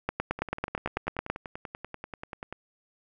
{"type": "two click trains", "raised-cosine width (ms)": 0.5, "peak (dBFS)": [-22, -12], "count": [23, 12], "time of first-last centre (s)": [[0.39, 2.526], [0.09, 1.3]], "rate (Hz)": [10.3, 9.09], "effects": []}